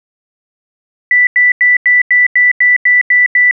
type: tone bursts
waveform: sine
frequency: 1975.5 Hz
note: B6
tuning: in tune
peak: -5 dBFS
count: 10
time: 1.11-3.511 s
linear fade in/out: 2 ms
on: 160 ms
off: 89 ms
effects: none